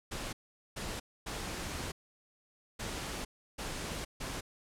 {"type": "noise bursts at uneven times", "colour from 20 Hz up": "pink", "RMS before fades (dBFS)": -39, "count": 6, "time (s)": [[0.11, 0.33], [0.76, 1], [1.26, 1.92], [2.79, 3.25], [3.58, 4.05], [4.2, 4.41]], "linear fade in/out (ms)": 10, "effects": ["low-pass 10000 Hz 12 dB/octave"]}